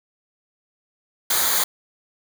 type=noise with comb filter; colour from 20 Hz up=white; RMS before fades=-20 dBFS; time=1.3-1.64 s; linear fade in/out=5 ms; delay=0.37 ms; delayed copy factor=-0.7; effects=none